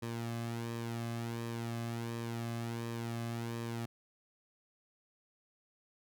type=tone with flanger; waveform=sawtooth; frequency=116.54 Hz; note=A#2; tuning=in tune; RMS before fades=-39 dBFS; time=0.02-3.86 s; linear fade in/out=10 ms; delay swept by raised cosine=1.4 to 2.16 ms; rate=1.4 Hz; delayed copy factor=-0.55; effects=none